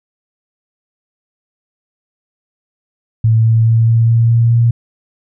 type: tone with pitch steps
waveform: sine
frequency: 112.1 / 112.94 / 113.8 / 114.65 / 115.52 / 116.39 / 117.27 Hz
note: A2 / A2 / A#2 / A#2 / A#2 / A#2 / A#2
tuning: +33 / +46 / -41 / -28 / -15 / -2 / +11 cents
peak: -7 dBFS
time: 3.24-4.71 s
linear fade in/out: 5 ms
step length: 210 ms
effects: none